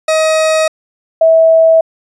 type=tone pair in turn; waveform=40% pulse / sine; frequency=632 / 650.1 Hz; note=D#5 / E5; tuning=+27 / -24 cents; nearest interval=unison; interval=49 cents; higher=second; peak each=-8 / -4 dBFS; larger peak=second; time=0.08-0.68 / 1.21-1.81 s; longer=neither; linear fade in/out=5 ms; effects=resampled to 22050 Hz